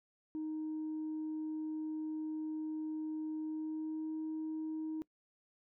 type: tone with pitch glide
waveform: sine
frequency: 311.4 to 314.5 Hz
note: D#4 to D#4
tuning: +2 to +19 cents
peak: -35 dBFS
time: 0.35-5.02 s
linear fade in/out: 0 ms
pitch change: +17 cents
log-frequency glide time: 3.4-4.14 s
effects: noise-tail reverb RT60 0.1 s tail -23 dB re dry + tanh soft clip ceiling -34 dBFS